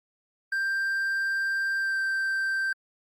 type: tone with pitch glide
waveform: triangle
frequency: 1580 to 1565.5 Hz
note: G6 to G6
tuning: +13 to -3 cents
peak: -23 dBFS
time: 0.52-2.73 s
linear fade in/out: 5 ms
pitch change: -16 cents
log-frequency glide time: 1.78-1.98 s
effects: Opus 48 kbps